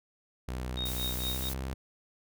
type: tone with pitch glide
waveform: sawtooth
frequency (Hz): 62.8 to 65.66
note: B1 to C2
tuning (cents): +30 to +7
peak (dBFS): -30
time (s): 0.48-1.74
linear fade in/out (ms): 5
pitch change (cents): +77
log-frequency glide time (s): 1.21-1.5
type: tone with tremolo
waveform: sine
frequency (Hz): 3729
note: A#7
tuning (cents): 0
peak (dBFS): -31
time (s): 0.77-1.49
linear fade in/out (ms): 0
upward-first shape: triangle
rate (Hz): 4.4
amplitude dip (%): 100
type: noise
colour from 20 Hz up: blue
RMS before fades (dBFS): -38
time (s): 0.85-1.54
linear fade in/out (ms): 10
effects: none